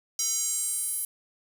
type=tone with high-pass filter sweep; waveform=square; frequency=440 Hz; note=A4; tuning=in tune; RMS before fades=-29 dBFS; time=0.19-1.05 s; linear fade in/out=2 ms; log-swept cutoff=6000 to 11000 Hz; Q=4; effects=none